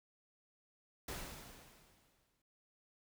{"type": "noise with exponential decay", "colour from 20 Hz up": "pink", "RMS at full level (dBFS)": -43, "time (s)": [1.08, 2.42], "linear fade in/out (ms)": 5, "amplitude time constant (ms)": 290, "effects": []}